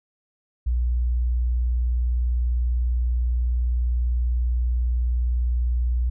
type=tone with vibrato; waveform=sine; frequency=60.3 Hz; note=B1; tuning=41 cents flat; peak=-19 dBFS; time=0.66-6.1 s; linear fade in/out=10 ms; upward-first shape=triangle; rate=20 Hz; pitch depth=77 cents each way; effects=none